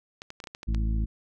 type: clicks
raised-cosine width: 0.2 ms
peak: -22 dBFS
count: 8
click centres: 0.219 / 0.304 / 0.402 / 0.44 / 0.472 / 0.549 / 0.631 / 0.747 s
type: harmonic tone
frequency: 54.3 Hz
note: A1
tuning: 22 cents flat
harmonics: 1 / 2 / 3 / 4 / 5 / 6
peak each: -24 / -34 / -39 / -36 / -49 / -44 dBFS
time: 0.67-1.06 s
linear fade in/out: 20 ms
effects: none